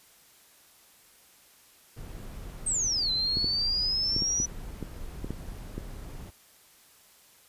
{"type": "noise", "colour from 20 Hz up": "brown", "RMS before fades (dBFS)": -40, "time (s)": [1.96, 6.31], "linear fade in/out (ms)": 20}
{"type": "exponential two-way sweep", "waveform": "sine", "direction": "down then up", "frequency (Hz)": [8500, 4024, 5940], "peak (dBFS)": -25, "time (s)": [2.66, 4.46], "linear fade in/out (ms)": 10, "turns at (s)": 3.11}
{"type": "clicks", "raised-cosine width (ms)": 3, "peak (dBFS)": -20, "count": 9, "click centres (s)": [3.371, 3.444, 4.164, 4.222, 4.401, 4.827, 5.245, 5.306, 5.78]}
{"effects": ["white hiss -58 dBFS RMS until 7.48 s", "resampled to 32000 Hz"]}